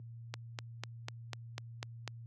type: click train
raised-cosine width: 0.2 ms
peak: -21 dBFS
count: 8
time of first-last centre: 0.34-2.077 s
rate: 4.03 Hz
effects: added 116 Hz sine -36 dBFS peak until 2.26 s + high-pass 200 Hz 12 dB/octave